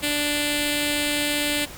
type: tone with notch filter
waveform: 5% pulse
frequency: 293.7 Hz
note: D4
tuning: in tune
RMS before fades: -24 dBFS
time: 0.02-1.66 s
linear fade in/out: 20 ms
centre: 1100 Hz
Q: 0.66
effects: pink hiss -39 dBFS RMS until 1.77 s